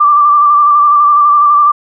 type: tone with vibrato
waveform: sine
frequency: 1174.7 Hz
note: D6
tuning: in tune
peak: -4 dBFS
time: 0-1.72 s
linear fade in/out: 10 ms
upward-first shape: square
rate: 12 Hz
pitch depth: 24 cents each way
effects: none